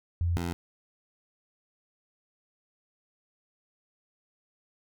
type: tone pair in turn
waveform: sine / 15% pulse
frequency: 86 / 86 Hz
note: F2 / F2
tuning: -26 / -26 cents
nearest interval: unison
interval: 0 cents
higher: neither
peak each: -24 dBFS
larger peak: neither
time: 0.21-0.37 / 0.37-0.53 s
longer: neither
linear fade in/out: 0 ms
effects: none